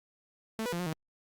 sawtooth tone with pitch steps, 221.8 / 490.6 / 172.6 / 179.2 / 158.3 Hz, A3 / B4 / F3 / F3 / D#3, +14 / -12 / -20 / +45 / +30 cents, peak -28 dBFS, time 0.59-0.93 s, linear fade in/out 0 ms, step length 68 ms, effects Opus 48 kbps

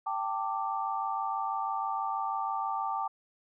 sine chord, G suspended second, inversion none, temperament equal with one note detuned, 784 / 890.2 / 1174.7 Hz, G5 / A5 / D6, 0 / +20 / 0 cents, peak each -34 dBFS, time 0.06-3.08 s, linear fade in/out 10 ms, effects none

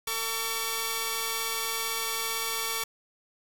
5% pulse tone pair together, 451 / 1136.4 Hz, A4 / C#6, +43 / +43 cents, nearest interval octave + major third, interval 1600 cents, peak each -22 / -19 dBFS, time 0.07-2.84 s, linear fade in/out 5 ms, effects 7-bit

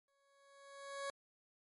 20% pulse tone with exponential growth, 556 Hz, C#5, 5 cents sharp, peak -34 dBFS, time 0.08-1.1 s, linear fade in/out 1 ms, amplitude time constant 220 ms, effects MP3 48 kbps

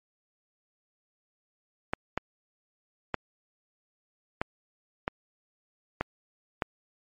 clicks, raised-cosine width 0.5 ms, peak -12 dBFS, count 7, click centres 1.935 / 2.176 / 3.143 / 4.415 / 5.079 / 6.01 / 6.622 s, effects MP3 48 kbps

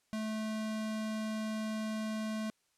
square tone, 217.4 Hz, A3, 21 cents flat, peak -35 dBFS, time 0.13-2.5 s, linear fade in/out 0 ms, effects white hiss -75 dBFS RMS until 2.77 s + low-pass 10000 Hz 12 dB/octave

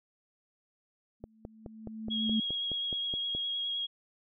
sine tone with exponential growth, 220 Hz, A3, in tune, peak -25 dBFS, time 1.2-2.4 s, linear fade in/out 5 ms, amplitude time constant 260 ms
click train, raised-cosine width 2 ms, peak -27 dBFS, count 11, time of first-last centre 1.24-3.35 s, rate 4.74 Hz
sine tone with vibrato, 3294 Hz, G#7, 15 cents flat, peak -31 dBFS, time 2.1-3.87 s, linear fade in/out 20 ms, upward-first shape sine, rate 9.7 Hz, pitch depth 17 cents each way
effects none

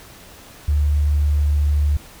sine tone, 73.42 Hz, D2, in tune, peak -14 dBFS, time 0.68-1.97 s, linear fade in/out 5 ms, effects pink hiss -43 dBFS RMS until 2.2 s

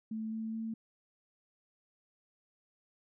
sine tone with pitch steps, 220 / 221.9 / 223.8 Hz, A3 / A3 / A3, 0 / +15 / +30 cents, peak -35 dBFS, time 0.11-0.74 s, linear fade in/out 5 ms, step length 210 ms, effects none

